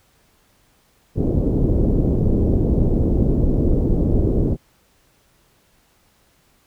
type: low-pass noise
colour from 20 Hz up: pink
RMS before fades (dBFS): -17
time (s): 1.15-4.57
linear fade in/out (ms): 50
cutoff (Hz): 440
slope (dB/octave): 24
effects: pink hiss -59 dBFS RMS until 6.66 s